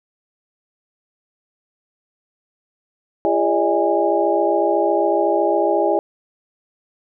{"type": "tone cluster", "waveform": "sine", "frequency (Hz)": [338.9, 406.7, 581, 635, 822], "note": ["E4", "G#4", "D5", "D#5", "G#5"], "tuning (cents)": [48, -36, -19, 35, -18], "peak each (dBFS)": -21, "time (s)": [3.25, 5.99], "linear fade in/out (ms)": 0, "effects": []}